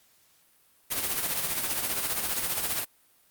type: noise with tremolo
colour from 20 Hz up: white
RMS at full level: -27 dBFS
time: 0.9-2.85 s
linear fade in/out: 20 ms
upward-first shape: sine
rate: 15 Hz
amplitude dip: 50%
effects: white hiss -63 dBFS RMS until 3.3 s + Opus 48 kbps